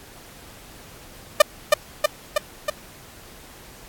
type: tone with echo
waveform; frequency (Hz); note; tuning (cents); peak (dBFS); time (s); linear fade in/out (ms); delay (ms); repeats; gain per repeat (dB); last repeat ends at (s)
sawtooth; 600; D5; +37; -3; 1.4-1.42; 5; 320; 4; -3; 2.7
effects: pink hiss -45 dBFS RMS until 3.88 s + AAC 64 kbps